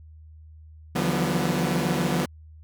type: tone cluster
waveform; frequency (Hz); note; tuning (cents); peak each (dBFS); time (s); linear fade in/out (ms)
sawtooth; 147.6 / 167.4 / 174.8 / 189.2 / 244.6; D3 / E3 / F3 / F#3 / B3; +9 / +27 / +2 / +39 / -16; -25; 0.95-2.26; 10
effects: added 78 Hz sine -44 dBFS peak until 2.63 s